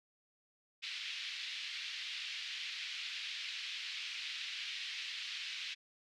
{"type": "band-pass noise", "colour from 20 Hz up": "pink", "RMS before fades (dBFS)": -43, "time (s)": [0.82, 5.75], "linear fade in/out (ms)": 20, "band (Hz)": [2300, 4300], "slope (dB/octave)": 24, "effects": []}